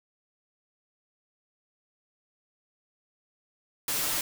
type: noise with comb filter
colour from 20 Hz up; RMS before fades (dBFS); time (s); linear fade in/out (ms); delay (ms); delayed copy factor
white; -29; 3.88-4.21; 2; 6.8; +0.55
effects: none